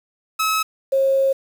sawtooth / sine tone pair in turn, 1289 / 539.8 Hz, E6 / C#5, -39 / -46 cents, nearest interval octave + minor third, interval 1507 cents, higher first, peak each -14 dBFS, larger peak neither, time 0.39-0.63 / 0.92-1.33 s, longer second, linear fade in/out 10 ms, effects 7-bit

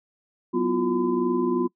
sine tone cluster, 186.7 / 247.8 / 332.3 / 355.4 / 1014 Hz, F#3 / B3 / E4 / F4 / B5, +16 / +6 / +14 / +30 / +45 cents, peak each -32 / -25 / -31 / -23 / -32 dBFS, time 0.53-1.68 s, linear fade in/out 20 ms, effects noise-tail reverb RT60 0.1 s tail -23 dB re dry

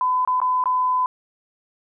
sine tone with dropouts, 1009 Hz, B5, 37 cents sharp, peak -17 dBFS, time 0.01-1.06 s, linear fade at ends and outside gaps 1 ms, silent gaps 0.25-0.275 / 0.402-0.416 / 0.639-0.657 s, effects none

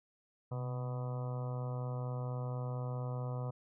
harmonic tone with a mistuned harmonic, 124.3 Hz, B2, 12 cents sharp, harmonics 1 / 2 / 3 / 4 / 5 / 6 / 7 / 8 / 9 / 10, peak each -36 / -51 / -55 / -46 / -50 / -52 / -59 / -52 / -57 / -55 dBFS, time 0.51-3.51 s, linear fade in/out 10 ms, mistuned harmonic 1, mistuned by +53 cents, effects none

